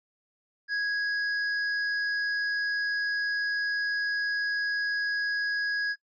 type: tone with hard clipping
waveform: sine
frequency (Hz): 1659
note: G#6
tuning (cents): -2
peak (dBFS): -28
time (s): 0.68-5.96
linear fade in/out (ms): 50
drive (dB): 13
effects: noise-tail reverb RT60 0.1 s tail -22 dB re dry + resampled to 16000 Hz